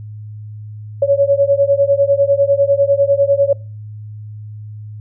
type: beating tone pair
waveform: sine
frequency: 554.4 / 564.4 Hz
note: C#5 / C#5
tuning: 0 / +31 cents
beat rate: 10 Hz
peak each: -13 dBFS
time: 1.02-3.53 s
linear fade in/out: 5 ms
effects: noise-tail reverb RT60 0.4 s tail -25 dB re dry + added 106 Hz sine -28 dBFS peak until 5 s